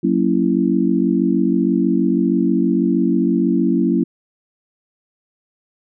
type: chord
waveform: sine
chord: F# dominant seventh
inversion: none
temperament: just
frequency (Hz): 185 / 231.2 / 277.5 / 333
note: F#3 / A#3 / C#4 / E4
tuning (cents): 0 / -14 / +2 / +18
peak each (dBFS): -19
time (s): 0.03-4.04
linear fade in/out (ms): 10
effects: none